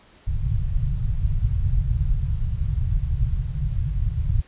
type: low-pass noise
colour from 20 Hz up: pink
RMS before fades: -22 dBFS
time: 0.27-4.42 s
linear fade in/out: 10 ms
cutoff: 140 Hz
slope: 48 dB/octave
effects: pink hiss -53 dBFS RMS until 4.47 s + resampled to 8000 Hz